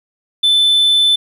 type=tone; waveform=sine; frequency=3520 Hz; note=A7; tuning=in tune; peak=-6 dBFS; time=0.43-1.16 s; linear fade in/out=10 ms; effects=tanh soft clip ceiling -8 dBFS + 8-bit